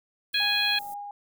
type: band-stop noise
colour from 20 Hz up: white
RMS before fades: -46 dBFS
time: 0.33-0.94 s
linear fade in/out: 2 ms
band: 580 to 11000 Hz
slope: 12 dB/octave
type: harmonic tone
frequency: 830.6 Hz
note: G#5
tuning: in tune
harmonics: 2 / 3 / 4 / 5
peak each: -29 / -28 / -27 / -27 dBFS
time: 0.34-0.79 s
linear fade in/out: 5 ms
type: tone with tremolo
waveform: sine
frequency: 816 Hz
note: G#5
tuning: 31 cents flat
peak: -33 dBFS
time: 0.4-1.11 s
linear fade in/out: 2 ms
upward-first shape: sine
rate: 4.1 Hz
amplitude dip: 25%
effects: none